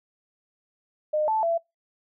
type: tone with pitch steps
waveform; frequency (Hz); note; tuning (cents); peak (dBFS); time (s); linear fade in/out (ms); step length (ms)
sine; 610 / 876 / 671; D#5 / A5 / E5; -34 / -8 / +31; -21; 1.13-1.58; 10; 150
effects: noise-tail reverb RT60 0.2 s tail -25 dB re dry